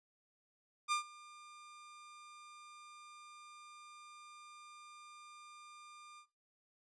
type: tone with ADSR envelope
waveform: sawtooth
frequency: 1200 Hz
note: D6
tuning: 37 cents sharp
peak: -27 dBFS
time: 0.88-6.26 s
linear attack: 38 ms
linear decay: 110 ms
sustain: -24 dB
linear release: 77 ms
effects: noise-tail reverb RT60 0.3 s tail -17 dB re dry + resampled to 22050 Hz